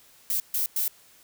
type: noise bursts at uneven times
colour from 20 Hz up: violet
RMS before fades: -26 dBFS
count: 3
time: 0.3-0.4 / 0.54-0.66 / 0.76-0.88 s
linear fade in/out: 2 ms
effects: white hiss -56 dBFS RMS until 1.23 s